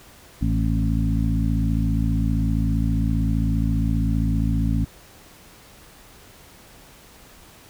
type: harmonic tone with a mistuned harmonic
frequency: 55.1 Hz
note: A1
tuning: 3 cents sharp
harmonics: 1 / 2 / 3 / 4 / 5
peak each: -22 / -24 / -26 / -27 / -28 dBFS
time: 0.41-4.85 s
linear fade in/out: 10 ms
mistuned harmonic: 4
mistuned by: +29 cents
effects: pink hiss -48 dBFS RMS until 7.69 s